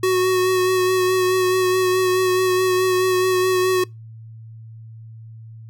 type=tone with vibrato; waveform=square; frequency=370 Hz; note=F#4; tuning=in tune; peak=-16 dBFS; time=0.03-3.84 s; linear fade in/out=5 ms; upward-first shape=sine; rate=4.7 Hz; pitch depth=20 cents each way; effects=noise-tail reverb RT60 0.2 s tail -25 dB re dry + added 112 Hz sine -36 dBFS peak until 5.69 s